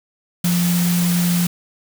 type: tone in noise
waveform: sine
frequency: 174.9 Hz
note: F3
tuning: 3 cents sharp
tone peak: -15 dBFS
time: 0.44-1.47 s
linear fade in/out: 5 ms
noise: white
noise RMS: -25 dBFS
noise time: 0.44-1.47 s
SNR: +7 dB
effects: none